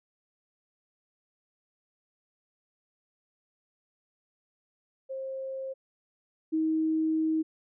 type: tone pair in turn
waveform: sine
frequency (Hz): 532 / 317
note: C5 / D#4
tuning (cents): +29 / +32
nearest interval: major sixth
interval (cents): 897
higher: first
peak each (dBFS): -33 / -24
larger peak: second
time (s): 5.09-5.74 / 6.52-7.43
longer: second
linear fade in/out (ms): 20
effects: none